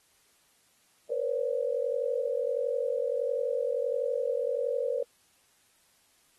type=tone cluster; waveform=sine; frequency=473.5 / 515 / 566 Hz; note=A#4 / C5 / C#5; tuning=+27 / -28 / +36 cents; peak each=-31 / -31 / -32 dBFS; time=1.1-5.03 s; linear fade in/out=5 ms; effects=white hiss -66 dBFS RMS until 6.38 s + AAC 32 kbps